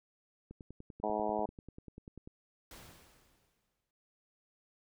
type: click train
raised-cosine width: 3 ms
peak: -35 dBFS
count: 19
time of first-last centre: 0.51-2.275 s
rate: 10.2 Hz
type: harmonic tone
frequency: 106.6 Hz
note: G#2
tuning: 46 cents sharp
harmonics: 2 / 3 / 4 / 5 / 6 / 7 / 8 / 9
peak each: -42 / -42 / -39 / -42 / -37 / -38 / -40 / -42 dBFS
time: 1.03-1.46 s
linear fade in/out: 5 ms
type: noise with exponential decay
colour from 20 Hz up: pink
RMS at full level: -50 dBFS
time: 2.71-3.91 s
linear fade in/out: 2 ms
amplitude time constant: 260 ms
effects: none